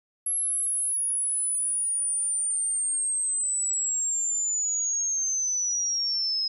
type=linear sweep; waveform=sine; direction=down; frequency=11175 to 5100 Hz; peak=-24 dBFS; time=0.26-6.48 s; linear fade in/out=5 ms; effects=none